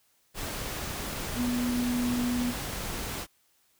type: tone in noise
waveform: sine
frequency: 244.3 Hz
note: B3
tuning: 19 cents flat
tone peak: -26 dBFS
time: 1.35-2.54 s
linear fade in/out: 50 ms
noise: pink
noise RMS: -35 dBFS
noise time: 0.34-3.27 s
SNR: +6 dB
effects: white hiss -68 dBFS RMS until 3.79 s